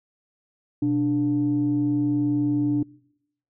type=tone pair together; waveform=sine; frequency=125.43 / 293.7 Hz; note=B2 / D4; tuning=+27 / 0 cents; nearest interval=octave + minor third; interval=1473 cents; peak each=-26 / -19 dBFS; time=0.82-2.83 s; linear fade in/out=5 ms; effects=noise-tail reverb RT60 0.8 s tail -25 dB re dry + tanh soft clip ceiling -14 dBFS